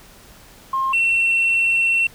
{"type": "tone pair in turn", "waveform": "sine", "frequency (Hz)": [1065, 2709], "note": ["C6", "E7"], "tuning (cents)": [30, 47], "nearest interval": "octave + major third", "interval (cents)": 1617, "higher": "second", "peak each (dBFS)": [-17, -13], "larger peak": "second", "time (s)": [[0.73, 0.93], [0.93, 2.07]], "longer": "second", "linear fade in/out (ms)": 5, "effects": ["tanh soft clip ceiling -12 dBFS", "pink hiss -46 dBFS RMS until 2.14 s"]}